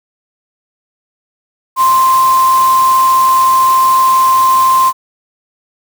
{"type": "tone in noise", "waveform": "sine", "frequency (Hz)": 1046.5, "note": "C6", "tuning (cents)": 0, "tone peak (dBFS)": -6, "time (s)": [1.76, 4.93], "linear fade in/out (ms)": 50, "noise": "white", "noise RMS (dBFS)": -23, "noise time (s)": [1.76, 4.93], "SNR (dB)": 14, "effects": []}